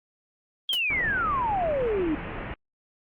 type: exponential sweep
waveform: sine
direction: down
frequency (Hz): 3320 to 291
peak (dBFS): -23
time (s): 0.69-2.15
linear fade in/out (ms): 2
type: noise with exponential decay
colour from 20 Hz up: white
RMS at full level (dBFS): -29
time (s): 0.73-0.81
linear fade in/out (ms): 0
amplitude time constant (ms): 17
type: low-pass noise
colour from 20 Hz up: pink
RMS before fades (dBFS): -35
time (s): 0.9-2.54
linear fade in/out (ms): 2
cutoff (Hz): 2700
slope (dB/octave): 48
effects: Opus 24 kbps